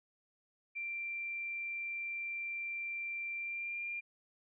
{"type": "tone with pitch glide", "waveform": "sine", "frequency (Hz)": [2360, 2393], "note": ["D7", "D7"], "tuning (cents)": [8, 32], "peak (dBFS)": -37, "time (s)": [0.75, 4.01], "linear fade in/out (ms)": 20, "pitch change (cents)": 24, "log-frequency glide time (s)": [3.37, 3.81], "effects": []}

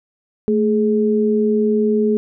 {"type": "tone pair together", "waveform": "sine", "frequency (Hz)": [220, 420.4], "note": ["A3", "G#4"], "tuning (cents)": [0, 21], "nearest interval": "major seventh", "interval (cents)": 1121, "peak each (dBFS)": -16, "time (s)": [0.48, 2.17], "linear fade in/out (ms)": 0, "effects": []}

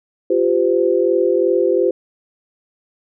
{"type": "chord", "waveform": "sine", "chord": "F suspended second", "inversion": "none", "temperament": "equal with one note detuned", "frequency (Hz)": [349.2, 392, 511.6], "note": ["F4", "G4", "C5"], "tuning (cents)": [0, 0, -39], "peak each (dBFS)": -17, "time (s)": [0.3, 1.91], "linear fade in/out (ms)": 5, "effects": []}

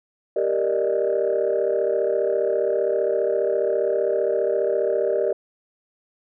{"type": "chord", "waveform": "sine", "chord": "Eb major seventh", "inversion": "first", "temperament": "equal", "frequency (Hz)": [392, 466.2, 587.3, 622.3], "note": ["G4", "Bb4", "D5", "Eb5"], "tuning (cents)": [0, 0, 0, 0], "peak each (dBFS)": [-23, -23, -24, -25], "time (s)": [0.36, 5.33], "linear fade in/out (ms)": 5, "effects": ["tanh soft clip ceiling -12 dBFS"]}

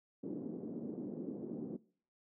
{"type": "band-pass noise", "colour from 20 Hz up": "white", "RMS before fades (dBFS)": -43, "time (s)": [0.23, 1.77], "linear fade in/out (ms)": 10, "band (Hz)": [190, 340], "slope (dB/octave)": 24, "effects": ["noise-tail reverb RT60 0.5 s tail -22 dB re dry"]}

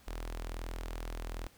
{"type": "tone with notch filter", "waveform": "sawtooth", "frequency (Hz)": 41.2, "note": "E1", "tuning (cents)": 0, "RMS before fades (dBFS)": -40, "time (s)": [0.07, 1.47], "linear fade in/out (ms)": 0, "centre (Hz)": 140, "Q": 0.52, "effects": ["pink hiss -62 dBFS RMS until 1.57 s"]}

